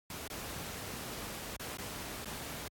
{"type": "noise with dropouts", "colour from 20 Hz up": "pink", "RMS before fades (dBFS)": -42, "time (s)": [0.1, 2.68], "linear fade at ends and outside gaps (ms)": 2, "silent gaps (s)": [[0.278, 0.3], [1.565, 1.596], [1.772, 1.784], [2.247, 2.256]], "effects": ["high-pass 60 Hz 12 dB/octave", "AAC 64 kbps"]}